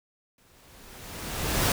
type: noise with exponential growth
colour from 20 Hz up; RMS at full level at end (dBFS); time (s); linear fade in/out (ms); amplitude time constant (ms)
pink; -22; 0.38-1.72; 2; 290
effects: none